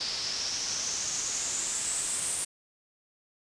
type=noise with low-pass filter sweep; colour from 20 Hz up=white; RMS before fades=-32 dBFS; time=0-2.45 s; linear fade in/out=10 ms; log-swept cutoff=4900 to 9000 Hz; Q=5.9; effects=resampled to 22050 Hz